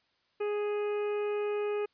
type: harmonic tone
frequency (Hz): 415.3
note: G#4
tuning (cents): 0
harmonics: 1 / 2 / 3 / 4 / 5 / 6 / 7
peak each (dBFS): -29 / -44 / -44 / -51 / -53 / -46 / -56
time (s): 0.4-1.86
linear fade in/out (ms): 10
effects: white hiss -72 dBFS RMS until 1.93 s + resampled to 11025 Hz